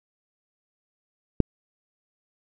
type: click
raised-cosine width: 3 ms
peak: -4 dBFS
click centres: 1.403 s
effects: none